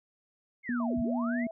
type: linear two-way sweep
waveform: sine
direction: down then up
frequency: 2217 to 30.87 to 2217 Hz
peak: -36 dBFS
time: 0.63-1.47 s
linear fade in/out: 50 ms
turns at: 0.99 s
type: tone with vibrato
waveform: sine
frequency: 239.5 Hz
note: A#3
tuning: 47 cents sharp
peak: -28 dBFS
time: 0.69-1.47 s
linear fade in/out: 2 ms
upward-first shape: triangle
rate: 4.8 Hz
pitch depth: 36 cents each way
type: tone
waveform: sine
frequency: 659.3 Hz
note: E5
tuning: in tune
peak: -38 dBFS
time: 0.8-1.51 s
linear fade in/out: 2 ms
effects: none